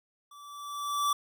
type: tone with level ramp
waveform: square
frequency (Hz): 1159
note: D6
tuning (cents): -23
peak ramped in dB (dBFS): -50 to -24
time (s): 0.31-1.13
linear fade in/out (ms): 5
effects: none